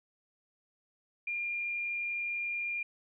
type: tone with frequency modulation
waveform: sine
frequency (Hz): 2404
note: D7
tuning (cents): +40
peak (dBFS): -32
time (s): 1.27-2.83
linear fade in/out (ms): 5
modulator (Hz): 48.9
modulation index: 0.35
effects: none